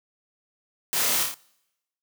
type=noise with echo; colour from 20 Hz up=white; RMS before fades=-26 dBFS; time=0.93-1.23 s; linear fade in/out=0 ms; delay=28 ms; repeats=4; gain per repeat=-3 dB; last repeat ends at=1.342 s; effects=noise-tail reverb RT60 0.9 s tail -25 dB re dry + high-pass 150 Hz 12 dB/octave